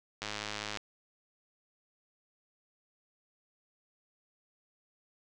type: click train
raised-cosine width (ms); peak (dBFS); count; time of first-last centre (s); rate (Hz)
0.2; -19; 59; 0.22-0.772; 105
effects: 9-bit